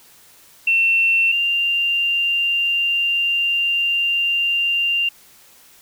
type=tone pair in turn; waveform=sine; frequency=2700 / 2786 Hz; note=E7 / F7; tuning=+41 / -5 cents; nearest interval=minor second; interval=54 cents; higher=second; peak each=-13 / -16 dBFS; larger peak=first; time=0.67-1.32 / 1.32-5.09 s; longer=second; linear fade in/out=5 ms; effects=white hiss -49 dBFS RMS until 5.81 s